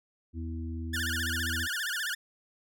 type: harmonic tone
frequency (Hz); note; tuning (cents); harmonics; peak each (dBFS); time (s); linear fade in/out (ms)
81.9; E2; -11; 1 / 3 / 4; -34 / -40 / -44; 0.33-1.68; 50
type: tone with vibrato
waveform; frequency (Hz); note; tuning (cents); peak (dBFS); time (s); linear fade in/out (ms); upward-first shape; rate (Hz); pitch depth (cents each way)
sawtooth; 1600; G6; +35; -27; 0.93-2.15; 10; sine; 15; 210
effects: none